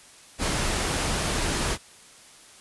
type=noise; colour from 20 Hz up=pink; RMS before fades=-26 dBFS; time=0.38-1.78 s; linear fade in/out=50 ms; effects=white hiss -50 dBFS RMS until 2.6 s + resampled to 24000 Hz